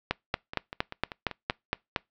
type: two click trains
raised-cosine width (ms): 0.3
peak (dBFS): -9 / -20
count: 9 / 7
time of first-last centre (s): 0.11-1.962 / 0.34-1.507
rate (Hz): 4.32 / 5.14
effects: noise-tail reverb RT60 0.2 s tail -25 dB re dry + low-pass 5000 Hz 12 dB/octave